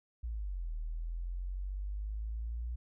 sine exponential two-way sweep, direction down then up, 60 to 38.89 to 60 Hz, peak -35 dBFS, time 0.23-2.76 s, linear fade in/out 10 ms, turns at 0.74 s, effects none

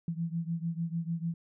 sine beating tone pair, 164.81 / 171.51 Hz, E3 / F3, 0 / -31 cents, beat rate 6.7 Hz, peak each -33 / -35 dBFS, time 0.08-1.34 s, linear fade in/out 2 ms, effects none

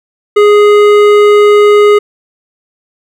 triangle tone with hard clipping, 415.1 Hz, G#4, 1 cent flat, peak -4 dBFS, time 0.36-1.99 s, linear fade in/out 10 ms, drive 16 dB, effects none

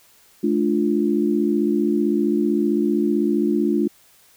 sine chord, D minor, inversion second, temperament equal with one note detuned, 215.5 / 293.7 / 349.2 Hz, A3 / D4 / F4, -36 / 0 / 0 cents, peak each -21 dBFS, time 0.43-3.88 s, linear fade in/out 10 ms, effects white hiss -54 dBFS RMS until 4.36 s

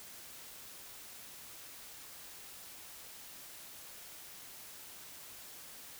silence, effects white hiss -51 dBFS RMS until 5.99 s

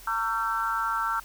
sine tone cluster, 911 / 1129 / 1349 / 1556 Hz, A#5 / C#6 / E6 / G6, -40 / +31 / +40 / -13 cents, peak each -31 / -34 / -27 / -34 dBFS, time 0.07-1.2 s, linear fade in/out 5 ms, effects added 42 Hz sine -49 dBFS peak until 1.24 s + white hiss -49 dBFS RMS until 1.24 s

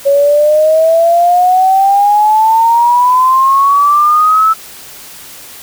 sine exponential sweep, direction up, 554.4 to 1318.5 Hz, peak -5 dBFS, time 0.05-4.54 s, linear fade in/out 20 ms, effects white hiss -32 dBFS RMS until 5.62 s

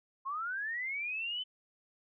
sine linear sweep, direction up, 1046.5 to 3063 Hz, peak -34 dBFS, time 0.25-1.44 s, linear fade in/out 20 ms, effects none

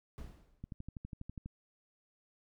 brown noise with exponential decay, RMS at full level -44 dBFS, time 0.18-0.74 s, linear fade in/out 0 ms, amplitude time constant 120 ms
click train, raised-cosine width 5 ms, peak -31 dBFS, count 11, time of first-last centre 0.64-1.46 s, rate 12.2 Hz
effects none

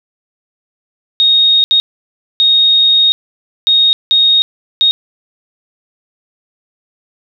sine tone bursts at uneven times, 3729 Hz, A#7, in tune, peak -6 dBFS, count 6, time 1.2-1.64 / 1.71-1.8 / 2.4-3.12 / 3.67-3.93 / 4.11-4.42 / 4.81-4.91 s, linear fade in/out 0 ms, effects none

